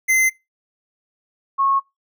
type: tone pair in turn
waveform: square / sine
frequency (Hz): 2065 / 1093.9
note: C7 / C#6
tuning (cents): -23 / -23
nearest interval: major seventh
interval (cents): 1100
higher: first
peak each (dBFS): -14 / -15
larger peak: first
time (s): 0.08-0.3 / 1.58-1.8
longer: neither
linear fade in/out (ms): 20
effects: noise-tail reverb RT60 0.2 s tail -21 dB re dry